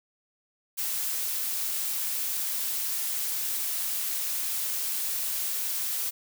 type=noise; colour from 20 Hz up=blue; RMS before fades=-30 dBFS; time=0.77-6.11 s; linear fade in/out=20 ms; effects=none